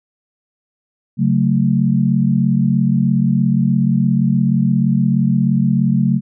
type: chord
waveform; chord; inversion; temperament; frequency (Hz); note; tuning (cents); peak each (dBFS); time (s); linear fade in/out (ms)
sine; F# minor; second; just; 138.75 / 185 / 222; C#3 / F#3 / A3; +2 / 0 / +16; -16; 1.17-6.21; 50
effects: none